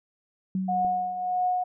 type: tone with exponential decay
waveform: sine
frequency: 188.3 Hz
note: F#3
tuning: 31 cents sharp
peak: -23 dBFS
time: 0.55-1.47 s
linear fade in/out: 2 ms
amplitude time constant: 200 ms
type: tone with tremolo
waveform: sine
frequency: 728 Hz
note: F#5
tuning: 28 cents flat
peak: -21 dBFS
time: 0.68-1.64 s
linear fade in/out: 10 ms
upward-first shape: triangle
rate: 1.6 Hz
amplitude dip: 65%
type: click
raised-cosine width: 2 ms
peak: -27 dBFS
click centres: 0.848 s
effects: none